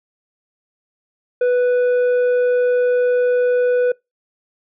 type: tone with tanh clipping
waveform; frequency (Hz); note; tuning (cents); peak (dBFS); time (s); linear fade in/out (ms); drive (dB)
sine; 493.9; B4; 0; -14; 1.41-3.92; 5; 6
effects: noise-tail reverb RT60 0.2 s tail -25 dB re dry